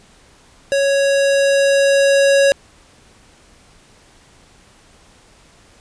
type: tone with level ramp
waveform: square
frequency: 554.4 Hz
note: C#5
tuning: in tune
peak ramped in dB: -14 to -10 dBFS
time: 0.72-2.52 s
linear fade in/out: 0 ms
effects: pink hiss -49 dBFS RMS until 5.8 s + resampled to 22050 Hz